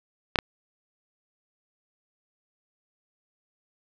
clicks, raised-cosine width 0.3 ms, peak -5 dBFS, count 2, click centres 0.358 / 0.388 s, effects none

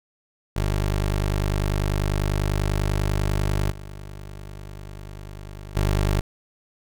20% pulse tone with level steps, 50.1 Hz, G1, 38 cents sharp, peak -16 / -31 / -14 dBFS, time 0.56-6.21 s, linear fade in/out 5 ms, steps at 3.7 / 5.75 s, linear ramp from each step 20 ms, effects none

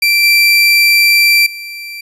30% pulse tone with level steps, 2349 Hz, D7, in tune, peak -6 / -4 / -22 dBFS, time 0.02-2.01 s, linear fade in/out 5 ms, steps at 0.23 / 1.46 s, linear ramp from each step 5 ms, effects resampled to 32000 Hz

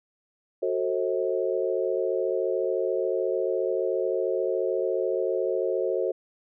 sine chord, F# diminished seventh, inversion none, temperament just, 370 / 444 / 532.8 / 639.4 Hz, F#4 / A4 / C5 / Eb5, 0 / +16 / +31 / +47 cents, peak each -28 / -29 / -28 / -33 dBFS, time 0.62-6.12 s, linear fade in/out 10 ms, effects none

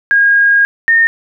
sine tone pair in turn, 1630 / 1829.6 Hz, G#6 / A#6, -33 / -33 cents, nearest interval major second, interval 200 cents, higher second, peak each -6 dBFS, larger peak neither, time 0.11-0.65 / 0.88-1.07 s, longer first, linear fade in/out 0 ms, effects none

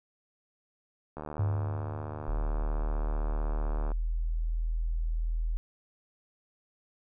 click train, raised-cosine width 1 ms, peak -25 dBFS, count 209, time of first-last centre 1.17-3.918 s, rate 75.7 Hz
sine tone with exponential decay, 100 Hz, G2, 35 cents sharp, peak -24 dBFS, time 1.39-3.37 s, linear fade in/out 5 ms, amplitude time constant 430 ms
sine tone, 40.7 Hz, E1, 21 cents flat, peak -27 dBFS, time 2.28-5.57 s, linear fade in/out 0 ms
effects none

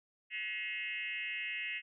sine tone with frequency modulation, 2349 Hz, D7, in tune, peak -36 dBFS, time 0.3-1.82 s, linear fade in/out 50 ms, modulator 214 Hz, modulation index 2.3, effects none

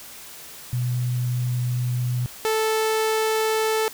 sine / sawtooth tone pair in turn, 123.47 / 439 Hz, B2 / A4, 0 / -4 cents, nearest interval octave + minor seventh, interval 2196 cents, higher second, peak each -21 / -16 dBFS, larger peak second, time 0.73-2.26 / 2.45-3.88 s, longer first, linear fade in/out 0 ms, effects white hiss -41 dBFS RMS until 3.93 s

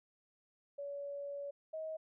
sine tone pair in turn, 567 / 633.5 Hz, C#5 / D#5, +39 / +31 cents, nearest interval major second, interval 192 cents, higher second, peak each -40 / -39 dBFS, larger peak second, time 0.78-1.51 / 1.73-1.97 s, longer first, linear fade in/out 10 ms, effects none

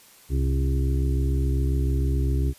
harmonic tone with a mistuned harmonic, 67.1 Hz, C2, 44 cents sharp, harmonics 1 / 2 / 4 / 5 / 6, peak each -21 / -27 / -33 / -35 / -37 dBFS, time 0.29-2.54 s, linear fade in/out 50 ms, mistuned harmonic 2, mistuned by -18 cents, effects white hiss -52 dBFS RMS until 2.58 s + resampled to 32000 Hz

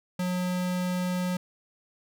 square tone, 180.9 Hz, F#3, 39 cents flat, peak -27 dBFS, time 0.19-1.37 s, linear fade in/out 5 ms, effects none

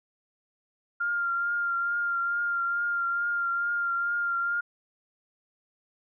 sine tone with vibrato, 1396.9 Hz, F6, in tune, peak -25 dBFS, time 1-4.61 s, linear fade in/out 10 ms, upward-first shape triangle, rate 2.3 Hz, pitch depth 25 cents each way, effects none

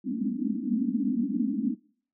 white band-pass noise, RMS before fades -28 dBFS, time 0.04-1.75 s, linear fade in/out 20 ms, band 200 to 290 Hz, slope 96 dB/octave, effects noise-tail reverb RT60 0.5 s tail -22 dB re dry

